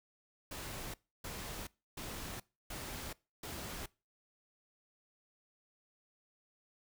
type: noise bursts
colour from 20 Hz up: pink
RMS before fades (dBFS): -44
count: 5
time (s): 0.51-3.86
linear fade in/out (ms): 5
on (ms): 430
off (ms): 300
effects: noise-tail reverb RT60 0.3 s tail -23 dB re dry